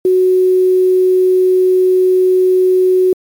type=tone with quantisation; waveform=sine; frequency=370 Hz; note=F#4; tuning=in tune; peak=-7 dBFS; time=0.05-3.13 s; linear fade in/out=2 ms; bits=6; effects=MP3 96 kbps